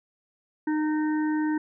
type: harmonic tone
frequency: 306.9 Hz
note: D#4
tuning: 24 cents flat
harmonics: 1 / 3 / 5 / 6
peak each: -23 / -35 / -39 / -40 dBFS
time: 0.67-1.58 s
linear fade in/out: 5 ms
effects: none